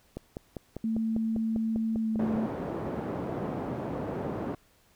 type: click train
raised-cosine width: 2 ms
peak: -22 dBFS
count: 12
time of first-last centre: 0.17-2.357 s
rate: 5.03 Hz
type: tone with pitch glide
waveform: sine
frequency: 223.2 to 220.4 Hz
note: A3 to A3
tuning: +25 to +3 cents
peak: -26 dBFS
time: 0.84-2.46 s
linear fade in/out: 2 ms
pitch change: -22 cents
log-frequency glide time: 2.01-2.09 s
type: band-pass noise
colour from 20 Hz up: pink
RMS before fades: -34 dBFS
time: 2.19-4.55 s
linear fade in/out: 5 ms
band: 150 to 690 Hz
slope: 12 dB/octave
effects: pink hiss -64 dBFS RMS until 4.95 s